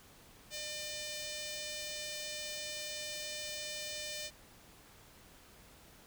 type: tone with notch filter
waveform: 5% pulse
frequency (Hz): 601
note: D5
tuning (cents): +40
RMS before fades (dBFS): -42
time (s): 0.5-4.31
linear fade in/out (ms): 50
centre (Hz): 1200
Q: 1.1
effects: pink hiss -59 dBFS RMS until 6.06 s